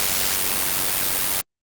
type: noise with amplitude modulation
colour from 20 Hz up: white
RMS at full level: -19 dBFS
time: 0-1.41 s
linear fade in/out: 0 ms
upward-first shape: sine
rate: 95.1 Hz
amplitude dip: 60%
effects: Opus 48 kbps